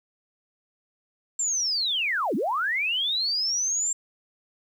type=linear two-way sweep; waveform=sine; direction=down then up; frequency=7459 to 183.3 to 7459 Hz; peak=-23 dBFS; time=1.39-3.93 s; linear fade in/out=5 ms; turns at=2.35 s; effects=9-bit